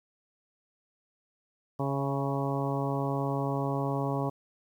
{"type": "harmonic tone with a mistuned harmonic", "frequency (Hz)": 138.59, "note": "C#3", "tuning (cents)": 0, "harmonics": [1, 2, 3, 4, 5, 6, 7, 8], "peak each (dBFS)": [-31, -34, -36, -37, -38, -39, -39, -40], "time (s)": [1.79, 4.3], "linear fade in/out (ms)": 10, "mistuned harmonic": 5, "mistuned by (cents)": -27, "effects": ["10-bit"]}